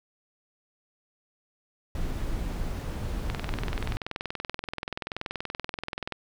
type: noise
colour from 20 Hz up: brown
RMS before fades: -31 dBFS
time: 1.95-3.97 s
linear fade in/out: 2 ms
type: click train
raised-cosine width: 0.3 ms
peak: -16 dBFS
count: 60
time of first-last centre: 3.3-6.123 s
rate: 20.9 Hz
effects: none